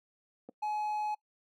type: clicks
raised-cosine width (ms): 2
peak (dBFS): -30 / -32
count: 2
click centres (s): 0.489 / 0.493
type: tone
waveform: triangle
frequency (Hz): 846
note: G#5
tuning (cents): +32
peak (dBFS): -29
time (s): 0.62-1.15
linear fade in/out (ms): 10
effects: noise-tail reverb RT60 0.1 s tail -24 dB re dry + high-pass 300 Hz 12 dB/octave